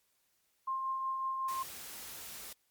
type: tone with tremolo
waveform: sine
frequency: 1059 Hz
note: C6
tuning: 21 cents sharp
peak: -31 dBFS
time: 0.67-1.63 s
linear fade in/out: 10 ms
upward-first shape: triangle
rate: 5.4 Hz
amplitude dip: 35%
type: noise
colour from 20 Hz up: white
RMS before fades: -46 dBFS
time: 1.48-2.53 s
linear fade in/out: 5 ms
effects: white hiss -75 dBFS RMS until 2.7 s + MP3 96 kbps